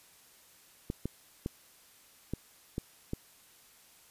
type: clicks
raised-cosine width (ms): 3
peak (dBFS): -20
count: 6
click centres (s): 0.901 / 1.056 / 1.461 / 2.336 / 2.781 / 3.134
effects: white hiss -60 dBFS RMS until 4.1 s + resampled to 32000 Hz